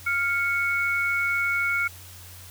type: tone pair together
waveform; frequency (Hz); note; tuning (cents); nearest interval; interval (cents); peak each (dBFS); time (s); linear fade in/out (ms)
sine; 1398 / 2214; F6 / C#7; +1 / -3; minor sixth; 796; -25 / -24; 0.06-1.88; 10
effects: added 90 Hz sine -45 dBFS peak until 2.5 s + white hiss -46 dBFS RMS until 2.5 s